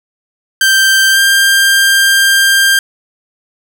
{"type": "tone with pitch glide", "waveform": "sawtooth", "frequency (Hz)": [1568, 1590.8], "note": ["G6", "G6"], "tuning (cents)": [0, 25], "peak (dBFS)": -3, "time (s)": [0.61, 2.79], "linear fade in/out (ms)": 2, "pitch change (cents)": 25, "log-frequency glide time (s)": [1.11, 1.19], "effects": []}